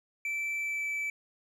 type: tone with pitch glide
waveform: triangle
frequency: 2327 to 2312 Hz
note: D7 to D7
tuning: -17 to -28 cents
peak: -29 dBFS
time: 0.25-1.1 s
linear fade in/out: 2 ms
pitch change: -11 cents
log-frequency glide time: 0.57-0.88 s
effects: none